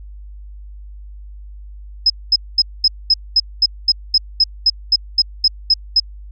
sine tone bursts, 5110 Hz, D#8, 45 cents sharp, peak -8 dBFS, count 16, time 2.06-6 s, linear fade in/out 5 ms, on 40 ms, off 220 ms, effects added 50 Hz sine -32 dBFS peak until 6.31 s

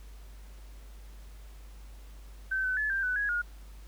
sine tone with pitch steps, 1541 / 1514 / 1721 / 1581 / 1496 / 1662 / 1432 Hz, G6 / F#6 / A6 / G6 / F#6 / G#6 / F6, -30 / +39 / -39 / +14 / +19 / +1 / +43 cents, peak -27 dBFS, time 2.51-3.42 s, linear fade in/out 10 ms, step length 130 ms, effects added 50 Hz sine -45 dBFS peak until 3.87 s + pink hiss -59 dBFS RMS until 3.87 s

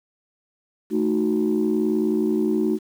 sine chord, D# diminished, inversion second, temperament equal, 220 / 311.1 / 370 Hz, A3 / D#4 / F#4, 0 / 0 / 0 cents, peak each -22 / -22 / -22 dBFS, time 0.9-2.79 s, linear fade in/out 50 ms, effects tanh soft clip ceiling -12 dBFS + 8-bit

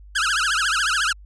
sawtooth tone with vibrato, 1459 Hz, F#6, 25 cents flat, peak -15 dBFS, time 0.15-1.13 s, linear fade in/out 10 ms, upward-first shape triangle, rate 14 Hz, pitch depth 290 cents each way, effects added 50 Hz sine -41 dBFS peak until 1.25 s + resampled to 22050 Hz

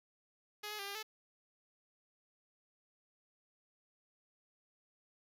5% pulse tone with pitch steps, 418.3 / 423 / 397.9 / 401 / 433.8 Hz, G#4 / G#4 / G4 / G4 / A4, +12 / +32 / +26 / +39 / -25 cents, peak -30 dBFS, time 0.63-1.03 s, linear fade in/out 10 ms, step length 80 ms, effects none

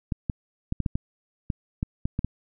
clicks, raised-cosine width 5 ms, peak -13 dBFS, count 11, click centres 0.122 / 0.298 / 0.724 / 0.803 / 0.862 / 0.955 / 1.502 / 1.829 / 2.055 / 2.191 / 2.246 s, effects none

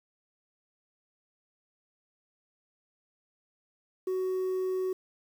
sine tone, 373 Hz, F#4, 14 cents sharp, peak -25 dBFS, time 4.07-4.93 s, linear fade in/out 5 ms, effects tanh soft clip ceiling -27 dBFS + 9-bit

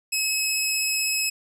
15% pulse tone with vibrato, 2572 Hz, E7, 43 cents flat, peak -15 dBFS, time 0.12-1.3 s, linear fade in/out 10 ms, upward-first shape sine, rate 16 Hz, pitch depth 9 cents each way, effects none

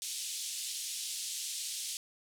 white band-pass noise, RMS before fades -39 dBFS, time 0.02-1.97 s, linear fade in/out 0 ms, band 3000 to 9700 Hz, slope 24 dB/octave, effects none

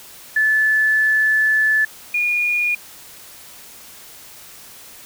sine tone pair in turn, 1738 / 2436 Hz, A6 / D#7, -22 / -37 cents, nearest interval tritone, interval 585 cents, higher second, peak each -13 / -16 dBFS, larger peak first, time 0.36-1.85 / 2.14-2.75 s, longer first, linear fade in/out 5 ms, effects white hiss -41 dBFS RMS until 5.05 s

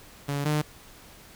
sawtooth tone pair in turn, 142.3 / 150.76 Hz, C#3 / D3, +46 / +46 cents, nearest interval minor second, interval 100 cents, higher second, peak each -23 / -19 dBFS, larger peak second, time 0.28-0.45 / 0.45-0.62 s, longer neither, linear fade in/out 10 ms, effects pink hiss -50 dBFS RMS until 1.35 s

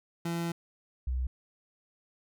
30% pulse / sine tone pair in turn, 169.1 / 63.34 Hz, E3 / B1, +44 / +44 cents, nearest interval octave + perfect fourth, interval 1700 cents, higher first, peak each -28 dBFS, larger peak neither, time 0.25-0.52 / 1.07-1.27 s, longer first, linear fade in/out 5 ms, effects none

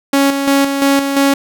sawtooth tone with tremolo, 277.2 Hz, C#4, in tune, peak -5 dBFS, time 0.13-1.34 s, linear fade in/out 5 ms, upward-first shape square, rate 2.9 Hz, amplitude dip 50%, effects none

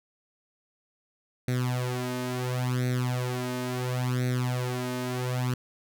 sawtooth tone with flanger, 125.4 Hz, B2, 27 cents sharp, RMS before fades -29 dBFS, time 1.48-5.54 s, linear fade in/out 2 ms, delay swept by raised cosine 0.49 to 3.29 ms, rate 0.72 Hz, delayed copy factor +0.85, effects none

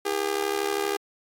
sawtooth tone with amplitude modulation, 403.3 Hz, G4, 49 cents sharp, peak -17 dBFS, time 0.05-0.97 s, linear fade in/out 10 ms, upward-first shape sine, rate 72.6 Hz, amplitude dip 85%, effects AAC 64 kbps

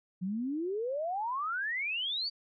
sine exponential sweep, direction up, 175.8 to 4699 Hz, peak -31 dBFS, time 0.21-2.3 s, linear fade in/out 20 ms, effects none

